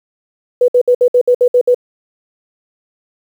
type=tone bursts; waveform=sine; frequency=492.7 Hz; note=B4; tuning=4 cents flat; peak=-6 dBFS; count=9; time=0.61-1.746 s; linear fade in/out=5 ms; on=72 ms; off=61 ms; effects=7-bit